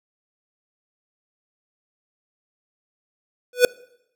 square tone with exponential growth, 493.9 Hz, B4, in tune, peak -7 dBFS, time 3.53-3.65 s, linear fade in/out 2 ms, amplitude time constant 24 ms, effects noise-tail reverb RT60 0.8 s tail -23 dB re dry

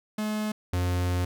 45% pulse tone pair in turn, 213.5 / 89.48 Hz, G#3 / F2, +48 / +43 cents, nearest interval octave + minor third, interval 1505 cents, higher first, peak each -27 / -24 dBFS, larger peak second, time 0.18-0.52 / 0.73-1.25 s, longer second, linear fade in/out 5 ms, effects none

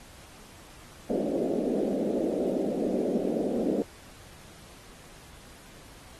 pink band-pass noise, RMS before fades -28 dBFS, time 1.1-3.82 s, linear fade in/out 0 ms, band 200 to 610 Hz, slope 48 dB/octave, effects pink hiss -51 dBFS RMS until 6.19 s + AAC 32 kbps

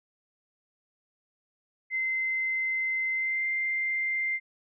sine tone with pitch glide, 2068 to 2092 Hz, C7 to C7, -21 to -1 cents, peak -26 dBFS, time 1.9-4.4 s, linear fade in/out 50 ms, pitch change +20 cents, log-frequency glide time 3.12-3.48 s, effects none

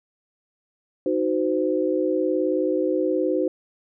sine chord, C diminished, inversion first, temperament equal with one note detuned, 311.1 / 370 / 513.1 Hz, Eb4 / Gb4 / C5, 0 / 0 / -34 cents, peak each -24 dBFS, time 1.06-3.48 s, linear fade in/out 2 ms, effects none

